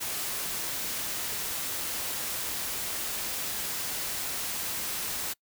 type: noise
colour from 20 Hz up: white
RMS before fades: -33 dBFS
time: 0-5.34 s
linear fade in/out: 20 ms
effects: noise-tail reverb RT60 0.1 s tail -25 dB re dry